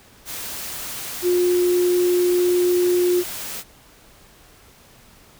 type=tone in noise; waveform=sine; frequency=356.7 Hz; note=F4; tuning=37 cents sharp; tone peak=-15 dBFS; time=1.22-3.24 s; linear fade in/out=50 ms; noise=white; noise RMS=-31 dBFS; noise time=0.25-3.64 s; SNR=+13 dB; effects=pink hiss -50 dBFS RMS until 5.39 s